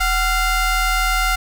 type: ring-modulated tone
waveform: 25% pulse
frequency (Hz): 708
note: F5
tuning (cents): +23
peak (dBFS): -9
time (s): 0-1.36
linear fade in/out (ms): 10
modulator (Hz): 668
effects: none

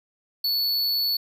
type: tone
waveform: square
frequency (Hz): 4435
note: C#8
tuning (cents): 0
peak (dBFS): -22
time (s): 0.44-1.17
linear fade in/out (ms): 5
effects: none

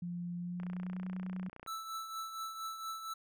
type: tone with pitch glide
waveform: sine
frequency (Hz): 174.61 to 184.57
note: F3 to F#3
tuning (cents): 0 to -4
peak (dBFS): -37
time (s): 0.02-1.49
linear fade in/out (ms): 5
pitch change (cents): +96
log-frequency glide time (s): 0.37-1.06
type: click train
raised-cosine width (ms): 0.5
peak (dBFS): -34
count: 33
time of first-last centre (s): 0.6-1.663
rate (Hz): 30.1
type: tone with tremolo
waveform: square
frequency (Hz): 1318.5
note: E6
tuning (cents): 0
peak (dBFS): -38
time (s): 1.67-3.14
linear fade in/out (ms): 10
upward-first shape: triangle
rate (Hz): 4.3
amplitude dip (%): 60
effects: none

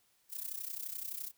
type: noise with amplitude modulation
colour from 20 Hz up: violet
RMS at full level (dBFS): -38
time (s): 0.29-1.32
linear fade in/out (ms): 50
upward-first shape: sine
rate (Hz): 31.7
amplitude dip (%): 80
effects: white hiss -72 dBFS RMS until 1.37 s

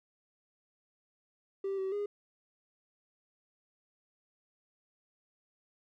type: tone with pitch steps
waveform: triangle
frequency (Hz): 390.8 / 382.4 / 410.1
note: G4 / G4 / G#4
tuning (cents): -5 / -43 / -22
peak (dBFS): -29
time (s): 1.64-2.06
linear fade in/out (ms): 5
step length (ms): 140
effects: tanh soft clip ceiling -27 dBFS

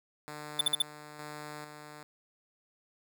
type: tone with tremolo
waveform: 5% pulse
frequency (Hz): 150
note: D3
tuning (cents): +37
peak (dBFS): -30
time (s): 0.28-2.03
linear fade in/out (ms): 0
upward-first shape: square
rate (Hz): 1.1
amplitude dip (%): 45
type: tone bursts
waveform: square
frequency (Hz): 3529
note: A7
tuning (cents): +4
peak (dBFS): -23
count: 4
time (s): 0.59-0.821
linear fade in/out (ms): 5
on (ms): 21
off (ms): 49
effects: none

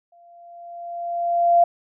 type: tone with exponential growth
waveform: sine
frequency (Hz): 690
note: F5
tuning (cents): -21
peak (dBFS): -10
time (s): 0.12-1.64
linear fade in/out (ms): 5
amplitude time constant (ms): 330
effects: none

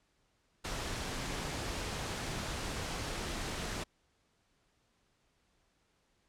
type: noise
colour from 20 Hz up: pink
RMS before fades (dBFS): -38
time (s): 0.64-3.84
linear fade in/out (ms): 10
effects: pink hiss -74 dBFS RMS until 6.28 s + low-pass 8000 Hz 12 dB/octave

